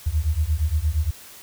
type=beating tone pair; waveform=sine; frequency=73 / 81.6 Hz; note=D2 / E2; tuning=-10 / -17 cents; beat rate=8.6 Hz; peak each=-22 dBFS; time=0.06-1.11 s; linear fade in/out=10 ms; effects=white hiss -44 dBFS RMS until 1.42 s